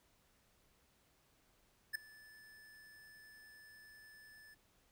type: tone with ADSR envelope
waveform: square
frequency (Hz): 1745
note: A6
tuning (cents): -15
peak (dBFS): -34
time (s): 1.93-4.55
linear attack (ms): 23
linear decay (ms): 4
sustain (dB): -24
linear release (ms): 18
effects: pink hiss -73 dBFS RMS until 4.91 s